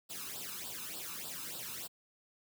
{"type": "noise with flanger", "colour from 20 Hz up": "white", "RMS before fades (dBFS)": -43, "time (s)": [0.09, 1.88], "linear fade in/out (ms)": 20, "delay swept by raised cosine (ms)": [0.23, 0.8], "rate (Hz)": 3.4, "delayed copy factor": 0.8, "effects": ["high-pass 100 Hz 12 dB/octave"]}